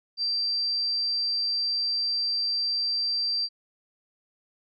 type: tone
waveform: sine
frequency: 4699 Hz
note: D8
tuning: in tune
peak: -24 dBFS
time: 0.17-3.49 s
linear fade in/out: 50 ms
effects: none